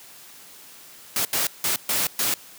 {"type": "noise bursts at uneven times", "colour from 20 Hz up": "white", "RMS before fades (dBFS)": -23, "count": 5, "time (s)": [[1.16, 1.25], [1.33, 1.47], [1.64, 1.76], [1.89, 2.07], [2.19, 2.34]], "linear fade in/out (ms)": 2, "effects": ["white hiss -46 dBFS RMS until 2.58 s", "high-pass 100 Hz 12 dB/octave"]}